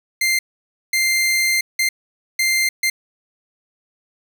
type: tone bursts at uneven times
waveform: sawtooth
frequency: 2093 Hz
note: C7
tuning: in tune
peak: -12 dBFS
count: 5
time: 0.21-0.39 / 0.93-1.61 / 1.79-1.89 / 2.39-2.69 / 2.83-2.9 s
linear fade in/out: 5 ms
effects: none